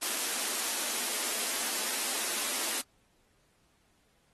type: high-pass noise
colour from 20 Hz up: white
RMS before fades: -32 dBFS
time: 0.01-2.82 s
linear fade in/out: 20 ms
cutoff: 210 Hz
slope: 96 dB/octave
effects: pink hiss -70 dBFS RMS until 4.33 s + AAC 32 kbps